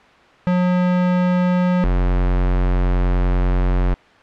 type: tone pair in turn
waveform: square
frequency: 180.1 / 45.23 Hz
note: F#3 / F#1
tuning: -46 / -39 cents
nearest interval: 2 octaves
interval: 2393 cents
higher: first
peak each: -15 dBFS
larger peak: neither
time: 0.47-1.84 / 1.84-3.94 s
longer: second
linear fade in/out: 0 ms
effects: white hiss -47 dBFS RMS until 4.22 s + low-pass 2000 Hz 12 dB/octave